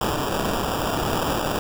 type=noise with sample-and-hold; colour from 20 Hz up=blue; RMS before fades=-24 dBFS; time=0.01-1.59 s; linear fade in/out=2 ms; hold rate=2100 Hz; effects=none